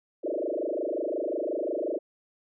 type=tone with frequency modulation; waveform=sine; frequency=470.6 Hz; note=A#4; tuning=16 cents sharp; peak=-27 dBFS; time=0.23-1.99 s; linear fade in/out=20 ms; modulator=25.6 Hz; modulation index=6; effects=none